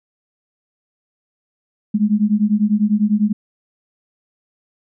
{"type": "beating tone pair", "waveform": "sine", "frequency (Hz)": [205, 215], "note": ["G#3", "A3"], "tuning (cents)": [-22, -40], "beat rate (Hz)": 10, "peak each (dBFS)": -16, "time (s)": [1.94, 3.33], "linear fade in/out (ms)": 10, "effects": []}